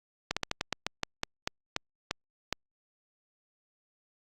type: slowing click train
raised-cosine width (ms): 0.2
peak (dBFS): -11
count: 13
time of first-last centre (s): 0.31-2.527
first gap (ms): 56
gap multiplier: 1.2
effects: Opus 48 kbps